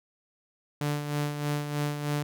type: tone with tremolo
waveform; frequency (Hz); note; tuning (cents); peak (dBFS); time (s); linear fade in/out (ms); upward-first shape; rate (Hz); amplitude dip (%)
sawtooth; 146.83; D3; 0; -22; 0.81-2.23; 2; sine; 3.2; 55
effects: none